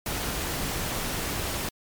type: noise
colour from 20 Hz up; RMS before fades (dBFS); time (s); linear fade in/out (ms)
pink; -30; 0.06-1.69; 2
effects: MP3 96 kbps